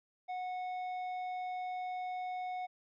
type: tone with tanh clipping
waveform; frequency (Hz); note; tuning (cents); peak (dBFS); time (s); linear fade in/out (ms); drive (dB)
triangle; 733; F#5; -16; -38; 0.28-2.67; 20; 12
effects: none